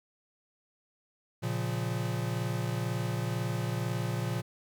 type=chord; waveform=square; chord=Bb minor; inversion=none; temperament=equal; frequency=116.54 / 138.59 / 174.61 Hz; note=Bb2 / Db3 / F3; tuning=0 / 0 / 0 cents; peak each=-33 / -37 / -37 dBFS; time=1.42-4.42 s; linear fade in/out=20 ms; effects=11-bit